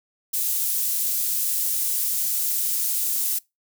pink high-pass noise, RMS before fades -24 dBFS, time 0.33-3.39 s, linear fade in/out 10 ms, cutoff 11000 Hz, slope 12 dB/octave, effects noise-tail reverb RT60 0.2 s tail -23 dB re dry

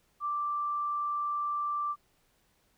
sine tone, 1174.7 Hz, D6, in tune, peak -29 dBFS, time 0.2-1.96 s, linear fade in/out 50 ms, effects pink hiss -70 dBFS RMS until 2.77 s

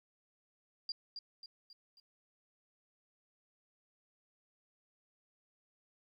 sine tone with echo, 4787 Hz, D8, 32 cents sharp, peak -36 dBFS, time 0.89-0.92 s, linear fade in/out 2 ms, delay 270 ms, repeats 4, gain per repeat -6 dB, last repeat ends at 2 s, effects 13-bit

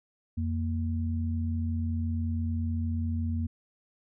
sine tone pair together, 87 / 232.3 Hz, F2 / A#3, -6 / -6 cents, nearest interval octave + perfect fourth, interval 1700 cents, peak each -28 / -33 dBFS, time 0.37-3.47 s, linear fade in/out 10 ms, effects none

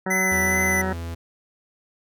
harmonic tone, 188.2 Hz, F#3, 30 cents sharp, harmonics 1 / 2 / 3 / 4 / 5 / 7 / 8 / 9 / 10, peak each -27 / -30 / -32 / -33 / -34 / -35 / -36 / -37 / -37 dBFS, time 0.06-0.93 s, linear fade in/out 5 ms
square tone with vibrato, 2007 Hz, B6, 27 cents sharp, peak -21 dBFS, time 0.1-0.82 s, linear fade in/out 10 ms, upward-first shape sine, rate 2.4 Hz, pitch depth 20 cents each way
45% pulse tone, 83.9 Hz, E2, 31 cents sharp, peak -29 dBFS, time 0.31-1.15 s, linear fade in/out 10 ms
effects none

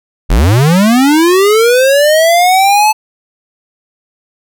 square linear sweep, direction up, 33.93 to 873 Hz, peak -6 dBFS, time 0.29-2.93 s, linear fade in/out 20 ms, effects none

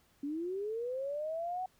sine linear sweep, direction up, 276 to 754 Hz, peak -34 dBFS, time 0.23-1.66 s, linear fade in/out 5 ms, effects pink hiss -69 dBFS RMS until 1.79 s

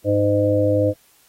harmonic tone, 102.5 Hz, G#2, 22 cents flat, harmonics 1 / 3 / 5 / 6, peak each -21 / -21 / -18 / -23 dBFS, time 0.04-0.94 s, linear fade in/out 50 ms, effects white hiss -56 dBFS RMS until 1.28 s + AAC 48 kbps

